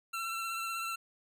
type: tone with vibrato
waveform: 25% pulse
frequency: 1348 Hz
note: E6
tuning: 38 cents sharp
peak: -31 dBFS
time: 0.13-0.96 s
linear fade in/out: 10 ms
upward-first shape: triangle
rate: 16 Hz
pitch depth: 26 cents each way
effects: none